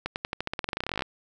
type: accelerating click train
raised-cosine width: 0.3 ms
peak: -13 dBFS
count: 23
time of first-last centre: 0.06-1.022 s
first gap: 99 ms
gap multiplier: 0.91
effects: none